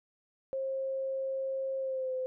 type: tone with pitch glide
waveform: sine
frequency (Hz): 534 to 514.9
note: C5 to C5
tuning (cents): +35 to -28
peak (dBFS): -31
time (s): 0.53-2.26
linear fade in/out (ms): 0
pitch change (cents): -63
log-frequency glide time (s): 1.79-2.13
effects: none